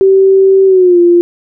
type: tone with pitch glide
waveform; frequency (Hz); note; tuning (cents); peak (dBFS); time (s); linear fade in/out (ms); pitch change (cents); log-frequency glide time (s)
sine; 385.5 to 347.4; G4 to F4; -29 to -9; -3; 0.01-1.21; 0; -180; 0.66-0.99
effects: none